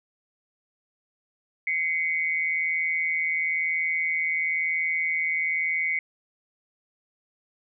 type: tone pair together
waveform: sine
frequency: 2059 / 2220 Hz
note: C7 / C#7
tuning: -28 / +2 cents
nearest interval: minor second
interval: 130 cents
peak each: -26 / -26 dBFS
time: 1.67-5.99 s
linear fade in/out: 2 ms
effects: none